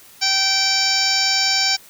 harmonic tone, 775 Hz, G5, 20 cents flat, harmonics 1 / 2 / 3 / 4 / 5 / 6 / 7 / 8 / 9, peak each -27 / -27 / -24 / -30 / -27 / -21 / -20 / -31 / -26 dBFS, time 0.21-1.77 s, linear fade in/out 20 ms, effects white hiss -46 dBFS RMS until 1.89 s

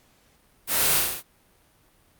white noise with echo, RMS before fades -24 dBFS, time 0.67-1.02 s, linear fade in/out 50 ms, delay 35 ms, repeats 6, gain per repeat -2 dB, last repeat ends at 1.23 s, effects pink hiss -61 dBFS RMS until 2.19 s + Opus 48 kbps

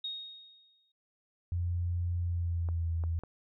sine tone with exponential decay, 3734 Hz, A#7, 2 cents sharp, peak -33 dBFS, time 0.04-0.92 s, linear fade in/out 5 ms, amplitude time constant 190 ms
sine tone with pitch glide, 87.31 to 82.93 Hz, F2 to E2, 0 to +11 cents, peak -29 dBFS, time 1.52-3.19 s, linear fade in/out 0 ms, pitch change -89 cents, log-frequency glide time 2.2-2.93 s
clicks, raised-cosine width 1 ms, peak -32 dBFS, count 3, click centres 2.688 / 3.038 / 3.236 s
effects none

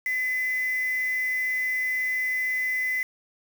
sine tone with quantisation, 2021 Hz, B6, 39 cents sharp, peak -24 dBFS, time 0.06-3.03 s, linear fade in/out 2 ms, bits 6, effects none

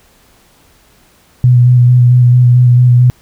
sine tone with vibrato, 123.47 Hz, B2, in tune, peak -3 dBFS, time 1.44-3.1 s, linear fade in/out 0 ms, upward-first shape square, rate 4.5 Hz, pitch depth 17 cents each way, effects pink hiss -48 dBFS RMS until 3.21 s

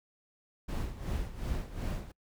brown noise with tremolo, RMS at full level -33 dBFS, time 0.68-2.12 s, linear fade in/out 10 ms, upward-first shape sine, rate 2.7 Hz, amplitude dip 75%, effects noise-tail reverb RT60 0.1 s tail -26 dB re dry

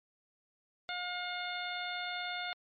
harmonic tone, 715 Hz, F5, 41 cents sharp, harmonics 1 / 2 / 3 / 4 / 5 / 6, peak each -41 / -41 / -42 / -48 / -42 / -48 dBFS, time 0.89-2.53 s, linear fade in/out 0 ms, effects MP3 32 kbps

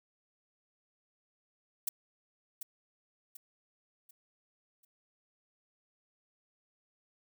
violet noise with echo, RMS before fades -32 dBFS, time 1.87-1.89 s, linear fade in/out 5 ms, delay 740 ms, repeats 4, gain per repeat -8 dB, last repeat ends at 4.85 s, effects none

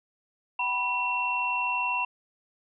sine tone cluster, 763 / 981 / 2718 Hz, G5 / B5 / F7, -47 / -12 / -48 cents, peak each -37 / -28 / -28 dBFS, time 0.59-2.05 s, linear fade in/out 5 ms, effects none

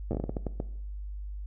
slowing click train, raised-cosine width 2 ms, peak -18 dBFS, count 11, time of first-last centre 0.11-0.601 s, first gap 9 ms, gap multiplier 1.35, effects noise-tail reverb RT60 0.7 s tail -17 dB re dry + added 50 Hz sine -35 dBFS peak until 1.46 s

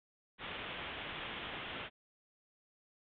white low-pass noise, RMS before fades -44 dBFS, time 0.38-1.9 s, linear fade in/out 50 ms, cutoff 3500 Hz, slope 96 dB/octave, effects none

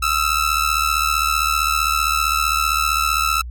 sawtooth ring-modulated tone, 1318.5 Hz, E6, in tune, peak -10 dBFS, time 0.02-3.42 s, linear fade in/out 10 ms, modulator 37.7 Hz, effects added 60 Hz sine -28 dBFS peak until 3.5 s

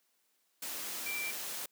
sine tone in noise, 2349 Hz, D7, in tune, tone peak -36 dBFS, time 1.06-1.31 s, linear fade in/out 5 ms, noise white, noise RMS -40 dBFS, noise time 0.62-1.66 s, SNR +1 dB, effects white hiss -75 dBFS RMS until 1.71 s + high-pass 200 Hz 12 dB/octave

